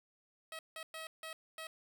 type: tone bursts at uneven times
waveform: 10% pulse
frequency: 641 Hz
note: E5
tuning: 49 cents flat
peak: -35 dBFS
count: 5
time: 0.52-0.59 / 0.76-0.83 / 0.94-1.07 / 1.23-1.33 / 1.58-1.67 s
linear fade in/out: 2 ms
effects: none